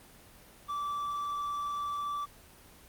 triangle tone, 1162 Hz, D6, 19 cents flat, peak -30 dBFS, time 0.68-2.26 s, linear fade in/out 20 ms, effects pink hiss -55 dBFS RMS until 2.88 s + Opus 24 kbps

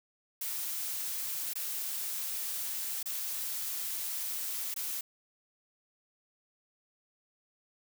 blue noise with dropouts, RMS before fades -36 dBFS, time 0.41-5.01 s, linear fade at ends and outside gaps 5 ms, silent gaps 1.535-1.555 / 3.029-3.057 / 4.742-4.762 s, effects none

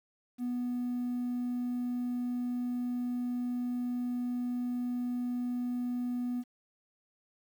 triangle tone, 245.5 Hz, B3, 10 cents flat, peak -28 dBFS, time 0.38-6.44 s, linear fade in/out 50 ms, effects tanh soft clip ceiling -26 dBFS + 10-bit

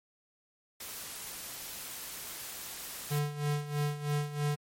white noise, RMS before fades -42 dBFS, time 0.8-3.19 s, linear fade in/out 5 ms
square tone with tremolo, 146.83 Hz, D3, in tune, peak -28 dBFS, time 3.1-4.56 s, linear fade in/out 20 ms, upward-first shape sine, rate 3.1 Hz, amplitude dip 75%
effects MP3 64 kbps

